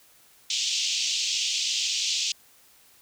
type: band-pass noise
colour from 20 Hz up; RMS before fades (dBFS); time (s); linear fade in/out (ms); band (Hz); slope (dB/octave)
pink; -27; 0.5-2.32; 2; 2700 to 7100; 48
effects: white hiss -57 dBFS RMS until 3.01 s